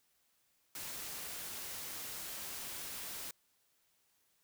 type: noise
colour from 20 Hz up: white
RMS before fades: -44 dBFS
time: 0.75-3.31 s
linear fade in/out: 2 ms
effects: white hiss -75 dBFS RMS until 4.43 s